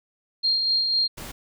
sine tone with tremolo, 4213 Hz, C8, 11 cents sharp, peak -18 dBFS, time 0.43-1.08 s, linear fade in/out 20 ms, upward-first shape sine, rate 4 Hz, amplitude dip 35%
pink noise, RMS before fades -37 dBFS, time 1.17-1.32 s, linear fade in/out 10 ms
effects none

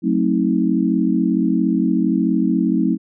sine chord, F# diminished seventh, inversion none, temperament just, 185 / 222 / 266.4 / 319.7 Hz, F#3 / A3 / C4 / Eb4, 0 / +16 / +31 / +47 cents, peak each -20 dBFS, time 0.02-2.98 s, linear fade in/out 50 ms, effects none

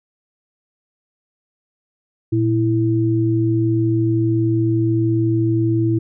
sine tone pair together, 116.06 / 329.6 Hz, A#2 / E4, -7 / 0 cents, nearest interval octave + tritone, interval 1807 cents, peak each -17 dBFS, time 2.32-5.99 s, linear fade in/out 10 ms, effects none

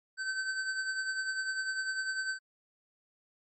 square tone with tremolo, 1539 Hz, G6, 32 cents flat, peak -30 dBFS, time 0.17-2.39 s, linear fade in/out 50 ms, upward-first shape triangle, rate 10 Hz, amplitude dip 60%, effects low-pass 11000 Hz 12 dB/octave + MP3 32 kbps

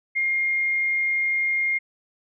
sine tone, 2126 Hz, C7, 27 cents sharp, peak -20 dBFS, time 0.15-1.79 s, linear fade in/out 20 ms, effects none

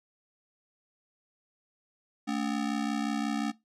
square ring-modulated tone, 252.7 Hz, B3, 40 cents sharp, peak -26 dBFS, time 2.27-3.52 s, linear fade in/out 20 ms, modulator 32.8 Hz, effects noise-tail reverb RT60 0.2 s tail -20 dB re dry + low-pass 7000 Hz 12 dB/octave

